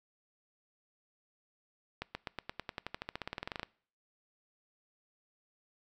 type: accelerating click train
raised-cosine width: 0.3 ms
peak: -21 dBFS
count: 23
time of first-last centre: 2.02-3.631 s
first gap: 130 ms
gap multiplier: 0.94
effects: noise-tail reverb RT60 0.5 s tail -23 dB re dry